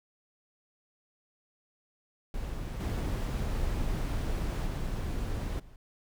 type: noise with level steps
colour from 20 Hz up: brown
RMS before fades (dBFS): -36 / -31 / -33 / -52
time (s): 2.34-5.76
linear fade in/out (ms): 2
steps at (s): 2.8 / 4.66 / 5.59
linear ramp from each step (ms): 10
effects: none